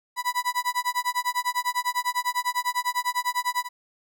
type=tone with tremolo; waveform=35% pulse; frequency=987 Hz; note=B5; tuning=1 cent flat; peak=-19 dBFS; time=0.16-3.69 s; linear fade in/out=50 ms; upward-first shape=sine; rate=10 Hz; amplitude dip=100%; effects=none